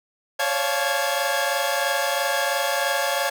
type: tone cluster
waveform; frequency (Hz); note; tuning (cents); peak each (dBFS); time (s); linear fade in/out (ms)
sawtooth; 547 / 570 / 697 / 868 / 1639; C#5 / C#5 / F5 / A5 / G#6; -23 / +48 / -4 / -24 / -23; -24; 0.39-3.3; 10
effects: none